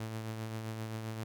sawtooth tone with tremolo, 110.8 Hz, A2, 13 cents sharp, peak -32 dBFS, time 0-1.24 s, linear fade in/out 5 ms, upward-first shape triangle, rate 7.6 Hz, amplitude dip 40%, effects none

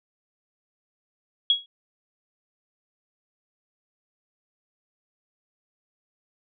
sine tone with exponential decay, 3322 Hz, G#7, in tune, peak -13 dBFS, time 1.5-1.66 s, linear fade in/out 2 ms, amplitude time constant 34 ms, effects none

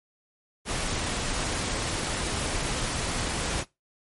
pink noise, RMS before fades -29 dBFS, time 0.65-3.65 s, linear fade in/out 50 ms, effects noise-tail reverb RT60 0.2 s tail -20 dB re dry + MP3 48 kbps

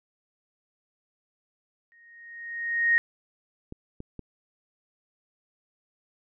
sine tone with exponential growth, 1864.7 Hz, A#6, in tune, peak -16 dBFS, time 1.92-2.98 s, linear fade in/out 0 ms, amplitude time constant 230 ms
clicks, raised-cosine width 3 ms, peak -25 dBFS, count 3, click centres 3.724 / 4.004 / 4.193 s
effects none

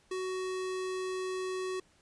square tone, 372.7 Hz, F#4, 13 cents sharp, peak -34 dBFS, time 0.11-1.8 s, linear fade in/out 5 ms, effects pink hiss -66 dBFS RMS until 2.01 s + resampled to 22050 Hz

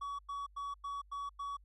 triangle tone bursts, 1130 Hz, C#6, 33 cents sharp, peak -36 dBFS, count 6, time 0.01-1.57 s, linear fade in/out 10 ms, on 180 ms, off 96 ms, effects added 50 Hz sine -59 dBFS peak until 1.64 s + resampled to 24000 Hz

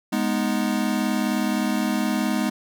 square chord, G# minor, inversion none, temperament equal, 207.7 / 246.9 / 311.1 Hz, G#3 / B3 / D#4, 0 / 0 / 0 cents, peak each -25 / -26 / -28 dBFS, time 0.12-2.5 s, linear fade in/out 10 ms, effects none

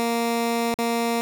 15% pulse tone with dropouts, 233.1 Hz, A#3, in tune, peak -15 dBFS, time 0-1.21 s, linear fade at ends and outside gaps 0 ms, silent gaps 0.742-0.787 s, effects none

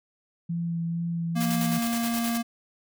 sine tone with vibrato, 168.5 Hz, E3, 38 cents sharp, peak -26 dBFS, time 0.49-1.79 s, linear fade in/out 10 ms, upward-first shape sine, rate 2.2 Hz, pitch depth 13 cents each way
square tone, 233.1 Hz, A#3, in tune, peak -26 dBFS, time 1.35-2.43 s, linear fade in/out 20 ms
white noise with tremolo, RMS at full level -33 dBFS, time 1.4-2.38 s, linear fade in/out 10 ms, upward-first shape square, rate 9.5 Hz, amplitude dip 50%
effects none

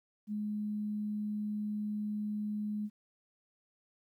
sine tone, 210 Hz, G#3, 19 cents sharp, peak -33 dBFS, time 0.27-2.9 s, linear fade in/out 50 ms, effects 12-bit

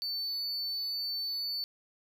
triangle tone, 4501 Hz, C#8, 26 cents sharp, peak -31 dBFS, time 0.02-1.64 s, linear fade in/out 0 ms, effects none

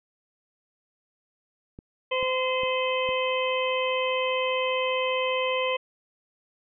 clicks, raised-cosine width 3 ms, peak -28 dBFS, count 4, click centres 1.789 / 2.228 / 2.634 / 3.09 s
harmonic tone, 515 Hz, C5, 28 cents flat, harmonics 1 / 2 / 4 / 5 / 6, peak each -26 / -30 / -34 / -32 / -33 dBFS, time 2.11-5.77 s, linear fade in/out 10 ms
effects none

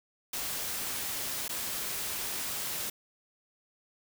white noise with dropouts, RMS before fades -35 dBFS, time 0.33-2.9 s, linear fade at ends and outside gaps 5 ms, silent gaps 1.481-1.492 s, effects none

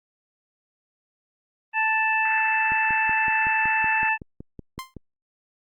harmonic tone, 880 Hz, A5, in tune, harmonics 1 / 2 / 3, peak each -24 / -24 / -24 dBFS, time 1.73-4.18 s, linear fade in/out 50 ms
white band-pass noise, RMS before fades -36 dBFS, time 2.25-4.09 s, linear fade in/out 2 ms, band 1300 to 2200 Hz, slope 96 dB/octave
click train, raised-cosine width 3 ms, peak -24 dBFS, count 13, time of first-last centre 2.72-4.967 s, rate 5.34 Hz
sawtooth tone with exponential decay, 1046.5 Hz, C6, in tune, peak -25 dBFS, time 4.79-4.94 s, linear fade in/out 0 ms, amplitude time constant 32 ms
effects Opus 32 kbps

